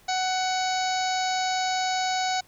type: harmonic tone with a mistuned harmonic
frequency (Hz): 745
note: F#5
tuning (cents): +12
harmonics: 1 / 2 / 3 / 4 / 5 / 6 / 7 / 8 / 9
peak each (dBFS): -25 / -34 / -35 / -41 / -35 / -35 / -38 / -42 / -37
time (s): 0.08-2.41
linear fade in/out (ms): 10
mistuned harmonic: 5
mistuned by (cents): +48
effects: pink hiss -57 dBFS RMS until 2.47 s